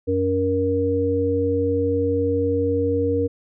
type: harmonic tone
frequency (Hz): 94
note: F#2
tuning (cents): +28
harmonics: 1 / 3 / 5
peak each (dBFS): -25 / -24 / -20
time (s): 0.07-3.28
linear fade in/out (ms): 20
effects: none